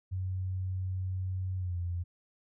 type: tone with pitch glide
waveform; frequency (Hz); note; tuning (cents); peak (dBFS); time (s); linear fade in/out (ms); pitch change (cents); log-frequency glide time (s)
sine; 93.2 to 87.46; F#2 to F2; +13 to +3; -31; 0.11-2.04; 20; -110; 1.57-1.77
effects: none